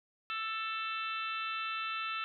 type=harmonic tone; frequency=441.9 Hz; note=A4; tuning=7 cents sharp; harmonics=3 / 4 / 5 / 6 / 7 / 8 / 9; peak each=-37 / -46 / -50 / -39 / -48 / -47 / -49 dBFS; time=0.3-2.24 s; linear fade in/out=0 ms; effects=none